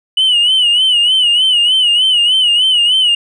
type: tone with vibrato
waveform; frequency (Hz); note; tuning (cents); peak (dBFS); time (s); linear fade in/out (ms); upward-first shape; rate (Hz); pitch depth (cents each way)
sine; 2954; F#7; -3; -6; 0.17-3.15; 5; sine; 3.3; 87
effects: tanh soft clip ceiling -6 dBFS